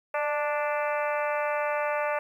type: harmonic tone with a mistuned harmonic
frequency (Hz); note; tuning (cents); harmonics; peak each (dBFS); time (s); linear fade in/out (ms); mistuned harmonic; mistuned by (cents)
293.7; D4; 0; 2 / 3 / 4 / 5 / 6 / 7 / 8 / 9; -28 / -32 / -34 / -36 / -38 / -39 / -40 / -41; 0.14-2.19; 5; 2; +20
effects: 10-bit